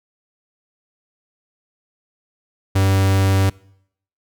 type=tone; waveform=45% pulse; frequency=96.6 Hz; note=G2; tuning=25 cents flat; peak=-13 dBFS; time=2.75-3.5 s; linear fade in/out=10 ms; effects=noise-tail reverb RT60 0.7 s tail -24 dB re dry